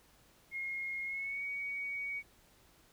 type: tone with pitch glide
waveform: sine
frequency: 2148 to 2247 Hz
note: C7 to C#7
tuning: +45 to +23 cents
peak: -36 dBFS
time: 0.51-2.23 s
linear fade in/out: 50 ms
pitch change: +78 cents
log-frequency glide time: 1.05-1.43 s
effects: pink hiss -65 dBFS RMS until 2.92 s